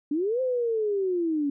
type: linear two-way sweep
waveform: sine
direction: up then down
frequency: 277.2 to 523.3 to 277.2 Hz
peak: -23 dBFS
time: 0.11-1.5 s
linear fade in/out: 5 ms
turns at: 0.41 s
effects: none